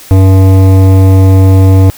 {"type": "tone with hard clipping", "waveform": "triangle", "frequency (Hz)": 95.2, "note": "F#2", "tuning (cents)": 50, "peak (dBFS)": -3, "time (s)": [0.11, 1.9], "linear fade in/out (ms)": 0, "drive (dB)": 18, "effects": ["white hiss -32 dBFS RMS until 1.97 s"]}